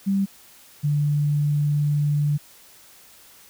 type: tone pair in turn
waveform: sine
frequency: 196 / 146.83 Hz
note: G3 / D3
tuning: 0 / 0 cents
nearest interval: perfect fourth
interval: 500 cents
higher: first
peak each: -18 dBFS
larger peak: neither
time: 0.06-0.26 / 0.83-2.38 s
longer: second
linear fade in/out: 20 ms
effects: white hiss -50 dBFS RMS until 3.49 s